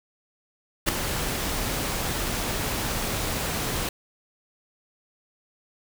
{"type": "noise with ADSR envelope", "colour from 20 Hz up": "pink", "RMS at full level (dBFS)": -18, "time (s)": [0.86, 3.89], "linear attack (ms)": 28, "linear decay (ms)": 4, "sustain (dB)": -10, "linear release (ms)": 3, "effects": []}